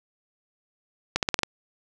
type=accelerating click train; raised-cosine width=0.2 ms; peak=-5 dBFS; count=6; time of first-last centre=1.16-1.433 s; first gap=68 ms; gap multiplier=0.89; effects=none